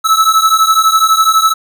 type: beating tone pair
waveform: square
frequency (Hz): 1300 / 1312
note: E6 / E6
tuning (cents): -24 / -9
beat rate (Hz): 12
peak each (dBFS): -11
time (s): 0.04-1.54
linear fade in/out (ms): 20
effects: none